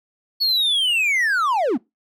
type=linear sweep; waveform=triangle; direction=down; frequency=4435 to 192.9 Hz; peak=-15 dBFS; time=0.4-1.78 s; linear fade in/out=20 ms; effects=noise-tail reverb RT60 0.2 s tail -23 dB re dry